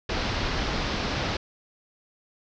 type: low-pass noise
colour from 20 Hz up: pink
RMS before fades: -28 dBFS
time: 0.09-1.37 s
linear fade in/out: 5 ms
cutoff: 5500 Hz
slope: 48 dB/octave
effects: none